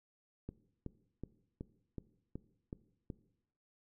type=click train; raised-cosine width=3 ms; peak=-29 dBFS; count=8; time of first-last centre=0.49-3.102 s; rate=2.68 Hz; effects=noise-tail reverb RT60 0.8 s tail -18 dB re dry